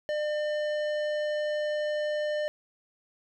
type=tone with tanh clipping; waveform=sine; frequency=601 Hz; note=D5; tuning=40 cents sharp; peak=-29 dBFS; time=0.09-2.48 s; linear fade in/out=0 ms; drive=14 dB; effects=none